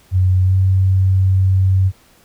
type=tone with pitch glide; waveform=sine; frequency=92.5 to 94.72 Hz; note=F#2 to F#2; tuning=0 to +41 cents; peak=-10 dBFS; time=0.11-1.92 s; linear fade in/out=50 ms; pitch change=+41 cents; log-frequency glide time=0.43-0.55 s; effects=pink hiss -51 dBFS RMS until 2.24 s